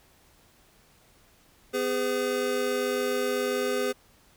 square tone cluster, 251.3 / 409.7 / 508 Hz, B3 / G#4 / B4, +30 / -24 / +49 cents, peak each -35 / -29 / -30 dBFS, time 1.73-3.93 s, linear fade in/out 20 ms, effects pink hiss -60 dBFS RMS until 4.36 s

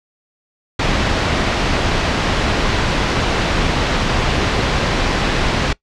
pink low-pass noise, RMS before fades -17 dBFS, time 0.79-5.73 s, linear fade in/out 5 ms, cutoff 4400 Hz, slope 12 dB/octave, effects noise-tail reverb RT60 0.1 s tail -22 dB re dry + low-pass 7000 Hz 12 dB/octave

